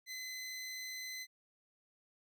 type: tone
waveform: 20% pulse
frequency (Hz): 2033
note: B6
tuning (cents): +50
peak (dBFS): -37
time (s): 0.06-1.27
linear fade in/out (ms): 50
effects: none